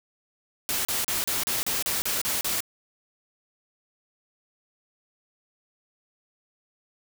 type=noise bursts; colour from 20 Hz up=white; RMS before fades=-27 dBFS; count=10; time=0.69-2.605 s; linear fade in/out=0 ms; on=160 ms; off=35 ms; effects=none